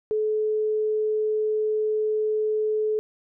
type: tone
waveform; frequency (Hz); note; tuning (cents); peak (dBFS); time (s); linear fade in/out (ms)
sine; 430; A4; -40; -21; 0.11-2.99; 0
effects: none